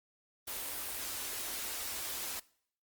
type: band-stop noise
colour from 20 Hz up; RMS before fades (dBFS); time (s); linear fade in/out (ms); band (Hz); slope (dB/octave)
white; -39; 0.47-2.4; 10; 110 to 220; 48
effects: noise-tail reverb RT60 0.6 s tail -22 dB re dry + Opus 24 kbps